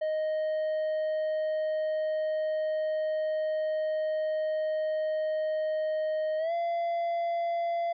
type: tone with pitch glide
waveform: triangle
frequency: 622.3 to 682.6 Hz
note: D#5 to F5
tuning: 0 to -40 cents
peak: -25 dBFS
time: 0.01-7.93 s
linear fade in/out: 10 ms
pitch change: +160 cents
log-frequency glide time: 6.38-6.53 s
effects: resampled to 11025 Hz